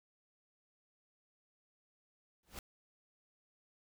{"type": "noise with exponential growth", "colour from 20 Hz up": "pink", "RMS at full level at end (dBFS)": -42, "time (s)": [2.43, 2.59], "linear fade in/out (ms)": 2, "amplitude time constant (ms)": 33, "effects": []}